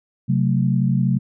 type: chord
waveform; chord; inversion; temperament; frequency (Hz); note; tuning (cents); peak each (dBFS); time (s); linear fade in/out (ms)
sine; F# diminished; second; just; 133.2 / 185 / 222; C3 / F#3 / A3; +31 / 0 / +16; -18 / -20 / -23; 0.28-1.19; 20
effects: none